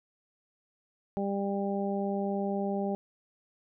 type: harmonic tone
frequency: 198.7 Hz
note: G3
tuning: 24 cents sharp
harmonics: 1 / 2 / 3 / 4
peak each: -31 / -34 / -36 / -37 dBFS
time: 1.17-2.95 s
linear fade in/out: 0 ms
effects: none